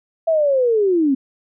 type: linear sweep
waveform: sine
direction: down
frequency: 666 to 257.2 Hz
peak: -13 dBFS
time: 0.27-1.15 s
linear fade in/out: 10 ms
effects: none